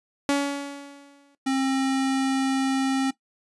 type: tone with exponential decay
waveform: sawtooth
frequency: 282.3 Hz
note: C#4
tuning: 32 cents sharp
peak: -14 dBFS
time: 0.29-1.35 s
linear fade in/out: 0 ms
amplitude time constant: 230 ms
type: tone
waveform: square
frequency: 267.2 Hz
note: C4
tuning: 36 cents sharp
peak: -22 dBFS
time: 1.46-3.11 s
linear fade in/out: 10 ms
effects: noise-tail reverb RT60 0.1 s tail -17 dB re dry + resampled to 24000 Hz